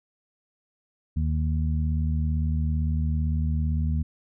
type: harmonic tone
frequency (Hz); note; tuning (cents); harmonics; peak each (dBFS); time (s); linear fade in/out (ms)
77.78; D#2; 0; 1 / 2 / 3; -23 / -29 / -33; 1.16-4.03; 10
effects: none